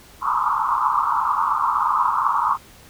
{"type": "band-pass noise", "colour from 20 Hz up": "pink", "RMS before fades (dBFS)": -20, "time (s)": [0.21, 2.58], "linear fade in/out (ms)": 50, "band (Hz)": [890, 1300], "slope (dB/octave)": 96, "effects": ["pink hiss -47 dBFS RMS until 2.89 s"]}